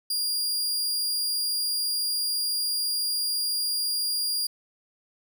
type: tone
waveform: sawtooth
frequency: 4818 Hz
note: D8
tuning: 43 cents sharp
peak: -22 dBFS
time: 0.1-4.47 s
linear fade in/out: 5 ms
effects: none